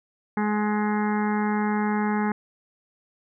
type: harmonic tone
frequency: 210.2 Hz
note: G#3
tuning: 21 cents sharp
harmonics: 1 / 2 / 4 / 5 / 6 / 7 / 8 / 9 / 10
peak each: -23 / -31 / -29 / -36 / -37 / -38 / -37 / -40 / -40 dBFS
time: 0.37-2.32 s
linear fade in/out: 2 ms
effects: none